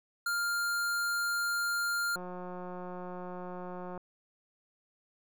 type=tone; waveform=square; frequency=1400 Hz; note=F6; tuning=4 cents sharp; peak=-30 dBFS; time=0.26-2.16 s; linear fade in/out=5 ms
type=click train; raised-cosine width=1 ms; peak=-29 dBFS; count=328; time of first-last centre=2.16-3.977 s; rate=180 Hz
effects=none